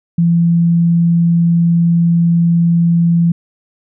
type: tone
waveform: sine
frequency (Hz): 169.4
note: E3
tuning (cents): +48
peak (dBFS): -8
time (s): 0.18-3.32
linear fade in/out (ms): 5
effects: none